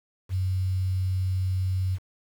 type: tone with quantisation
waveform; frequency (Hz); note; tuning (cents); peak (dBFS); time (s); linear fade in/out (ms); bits
sine; 93.5; F#2; +19; -23; 0.29-1.99; 50; 8
effects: none